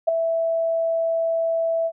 sine tone with ADSR envelope, 659.3 Hz, E5, in tune, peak -11 dBFS, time 0.07-1.92 s, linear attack 16 ms, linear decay 5 ms, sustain -8 dB, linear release 60 ms, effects none

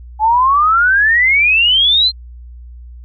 sine exponential sweep, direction up, 844 to 4200 Hz, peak -8 dBFS, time 0.19-2.12 s, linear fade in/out 50 ms, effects added 60 Hz sine -31 dBFS peak until 3.04 s

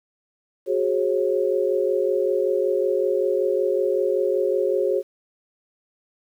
sine chord, F# suspended second, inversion none, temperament equal with one note detuned, 370 / 415.3 / 541.7 Hz, F#4 / G#4 / C#5, 0 / 0 / -40 cents, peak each -23 dBFS, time 0.66-5.03 s, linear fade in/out 50 ms, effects 9-bit

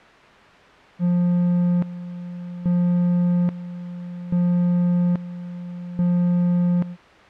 triangle tone with tremolo, 176.1 Hz, F3, 15 cents sharp, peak -14 dBFS, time 0.99-6.97 s, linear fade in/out 50 ms, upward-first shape square, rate 0.6 Hz, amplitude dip 80%, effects white hiss -46 dBFS RMS until 7.29 s + low-pass 2000 Hz 12 dB/octave

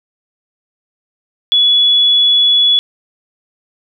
sine tone, 3400 Hz, G#7, 40 cents sharp, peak -7 dBFS, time 1.52-2.79 s, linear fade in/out 0 ms, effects none

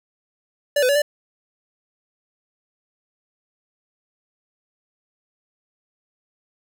square tone with pitch steps, 579 / 504 / 569 / 588 Hz, D5 / B4 / C#5 / D5, -25 / +35 / +45 / +2 cents, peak -16 dBFS, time 0.76-1.02 s, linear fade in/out 5 ms, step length 65 ms, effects none

